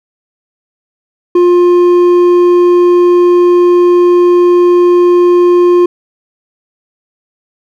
sine tone with hard clipping, 353.1 Hz, F4, 19 cents sharp, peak -5 dBFS, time 1.35-5.86 s, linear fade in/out 5 ms, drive 5 dB, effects none

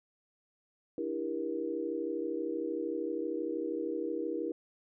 sine chord, E half-diminished seventh, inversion third, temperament just, 296.7 / 329.6 / 395.6 / 474.7 Hz, D4 / E4 / G4 / Bb4, +18 / 0 / +16 / +31 cents, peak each -40 / -36 / -39 / -37 dBFS, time 0.98-4.52 s, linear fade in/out 2 ms, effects none

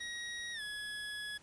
25% pulse tone with pitch glide, 1894 to 1687.4 Hz, A#6 to G#6, +27 to +27 cents, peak -36 dBFS, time 0-1.38 s, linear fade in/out 10 ms, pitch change -200 cents, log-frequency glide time 0.53-0.62 s, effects pink hiss -62 dBFS RMS until 1.42 s + resampled to 22050 Hz

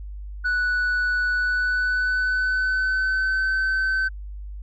sine tone with pitch glide, 1480 to 1534 Hz, F#6 to G6, 0 to -38 cents, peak -17 dBFS, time 0.44-4.09 s, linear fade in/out 20 ms, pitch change +62 cents, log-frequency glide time 1.33-3.52 s, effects tanh soft clip ceiling -19 dBFS + added 50 Hz sine -32 dBFS peak until 4.62 s

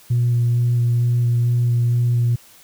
sine tone with vibrato, 120 Hz, B2, 49 cents flat, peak -13 dBFS, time 0.1-2.36 s, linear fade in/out 10 ms, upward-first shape square, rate 2.2 Hz, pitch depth 9 cents each way, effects tanh soft clip ceiling -11 dBFS + white hiss -48 dBFS RMS until 2.63 s

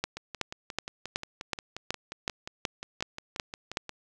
two click trains, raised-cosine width 0.2 ms, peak -20 / -11 dBFS, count 22 / 11, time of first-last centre 0.17-3.893 / 0.04-3.771 s, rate 5.64 / 2.68 Hz, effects none

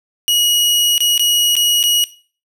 sawtooth tone with dropouts, 2903 Hz, F#7, 34 cents flat, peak -9 dBFS, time 0.28-2.04 s, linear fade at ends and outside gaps 0 ms, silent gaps 0.98-1.005 / 1.178-1.195 / 1.554-1.566 / 1.829-1.838 s, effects noise-tail reverb RT60 0.4 s tail -18 dB re dry

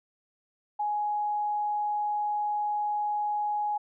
sine tone, 835 Hz, G#5, 9 cents sharp, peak -26 dBFS, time 0.79-3.78 s, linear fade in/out 10 ms, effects none

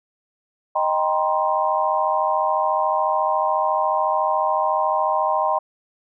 sine chord, C minor seventh, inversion first, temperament equal with one note detuned, 622.3 / 784 / 952.5 / 1046.5 Hz, Eb5 / G5 / Bb5 / C6, 0 / 0 / +37 / 0 cents, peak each -23 dBFS, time 0.75-5.59 s, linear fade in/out 10 ms, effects none

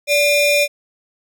45% pulse ring-modulated tone, 1500 Hz, F#6, 23 cents sharp, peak -9 dBFS, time 0.07-0.68 s, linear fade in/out 50 ms, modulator 918 Hz, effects none

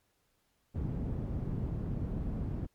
white low-pass noise, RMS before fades -35 dBFS, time 0.74-2.67 s, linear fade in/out 20 ms, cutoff 150 Hz, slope 12 dB/octave, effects pink hiss -75 dBFS RMS until 2.74 s + MP3 96 kbps

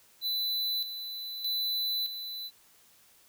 square tone with tremolo, 3996 Hz, B7, 20 cents sharp, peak -29 dBFS, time 0.21-2.51 s, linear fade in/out 50 ms, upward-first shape square, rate 0.81 Hz, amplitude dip 60%, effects white hiss -61 dBFS RMS until 3.28 s

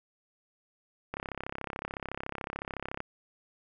click train, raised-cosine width 0.5 ms, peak -20 dBFS, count 64, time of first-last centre 1.14-3.004 s, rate 33.8 Hz, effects none

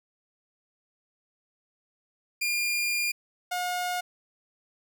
sawtooth tone pair in turn, 2408 / 718.4 Hz, D7 / F5, +43 / +49 cents, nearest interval octave + major sixth, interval 2094 cents, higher first, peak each -22 / -24 dBFS, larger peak first, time 2.41-3.12 / 3.51-4.01 s, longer first, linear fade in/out 10 ms, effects none

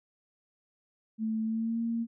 sine tone with pitch glide, 220.5 to 230.7 Hz, A3 to A#3, +4 to -18 cents, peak -28 dBFS, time 1.18-2.07 s, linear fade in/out 50 ms, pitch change +78 cents, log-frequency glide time 1.43-1.8 s, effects none

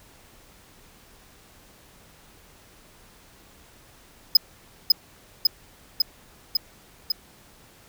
square tone with echo, 5040 Hz, D#8, 21 cents sharp, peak -10 dBFS, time 4.35-4.37 s, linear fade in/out 5 ms, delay 550 ms, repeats 5, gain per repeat -2 dB, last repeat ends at 7.12 s, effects pink hiss -53 dBFS RMS until 7.88 s

